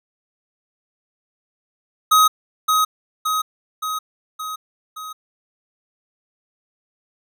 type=tone with echo; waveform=square; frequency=1263 Hz; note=D#6; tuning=26 cents sharp; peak=-11 dBFS; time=2.11-2.28 s; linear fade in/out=10 ms; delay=570 ms; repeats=5; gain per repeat=-4 dB; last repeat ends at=5.13 s; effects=none